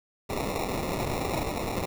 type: noise with sample-and-hold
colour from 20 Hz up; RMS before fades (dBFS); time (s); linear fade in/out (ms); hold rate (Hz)
violet; -30; 0.29-1.86; 10; 1575
effects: none

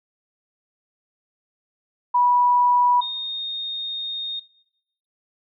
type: tone pair in turn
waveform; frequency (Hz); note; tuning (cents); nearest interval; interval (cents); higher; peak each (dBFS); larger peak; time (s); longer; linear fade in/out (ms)
sine; 978 / 3692; B5 / A#7; -17 / -17; octave + major seventh; 2300; second; -15 / -25; first; 2.14-3.01 / 3.01-4.4; second; 10
effects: noise-tail reverb RT60 0.8 s tail -20 dB re dry

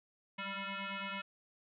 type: tone with frequency modulation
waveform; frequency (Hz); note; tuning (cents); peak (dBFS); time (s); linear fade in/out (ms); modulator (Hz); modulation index
sine; 594; D5; +20; -38; 0.38-1.22; 10; 393; 6.3
effects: none

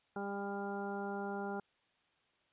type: harmonic tone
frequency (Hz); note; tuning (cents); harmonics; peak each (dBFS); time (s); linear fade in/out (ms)
200; G3; +35; 1 / 2 / 3 / 4 / 5 / 6 / 7; -42 / -42 / -49 / -43 / -52 / -57 / -47; 0.16-1.6; 2
effects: white hiss -74 dBFS RMS until 2.52 s + resampled to 8000 Hz

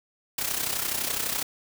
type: noise with amplitude modulation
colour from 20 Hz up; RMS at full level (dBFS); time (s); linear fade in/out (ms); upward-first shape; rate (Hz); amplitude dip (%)
white; -26; 0.38-1.43; 5; sine; 31.9; 65
effects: none

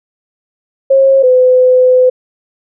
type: tone pair in turn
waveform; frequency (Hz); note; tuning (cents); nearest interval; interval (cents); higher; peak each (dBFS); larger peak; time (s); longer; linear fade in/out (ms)
sine; 539 / 507.2; C#5 / B4; -49 / +46; minor second; 105; first; -4; neither; 0.9-1.23 / 1.23-2.1; second; 10
effects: none

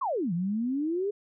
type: exponential two-way sweep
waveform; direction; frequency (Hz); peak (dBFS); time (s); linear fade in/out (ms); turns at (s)
sine; down then up; 1174.7 to 164.81 to 420.7; -26; 0.01-1.11; 10; 0.33
effects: none

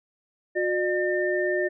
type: tone cluster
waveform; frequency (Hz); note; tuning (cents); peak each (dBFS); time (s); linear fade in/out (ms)
sine; 362.5 / 603 / 1804; F#4 / D5 / A6; -35 / +46 / +43; -25 / -27 / -28; 0.55-1.69; 20
effects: none

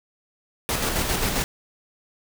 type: noise with tremolo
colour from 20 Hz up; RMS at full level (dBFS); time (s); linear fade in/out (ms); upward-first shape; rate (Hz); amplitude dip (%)
pink; -23; 0.69-1.44; 0; square; 7.5; 35
effects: none

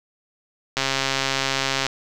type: click train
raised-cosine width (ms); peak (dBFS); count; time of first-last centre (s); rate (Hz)
0.2; -4; 149; 0.77-1.866; 135
effects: none

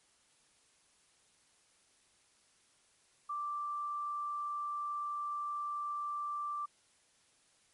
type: tone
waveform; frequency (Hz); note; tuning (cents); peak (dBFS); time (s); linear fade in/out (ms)
sine; 1174.7; D6; 0; -35; 3.29-6.66; 10
effects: white hiss -69 dBFS RMS until 7.73 s + MP3 48 kbps

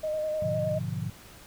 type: tone with vibrato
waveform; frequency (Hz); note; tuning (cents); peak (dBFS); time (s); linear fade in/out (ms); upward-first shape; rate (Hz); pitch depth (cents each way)
sine; 618; D#5; -12; -27; 0.03-0.79; 10; square; 9.8; 19
type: chord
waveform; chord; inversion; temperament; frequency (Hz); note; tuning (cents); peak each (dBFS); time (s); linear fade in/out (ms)
sine; G# diminished seventh; none; equal; 103.83 / 123.47 / 146.83 / 174.61; G#2 / B2 / D3 / F3; 0 / 0 / 0 / 0; -35; 0.42-1.1; 5
effects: pink hiss -50 dBFS RMS until 1.46 s

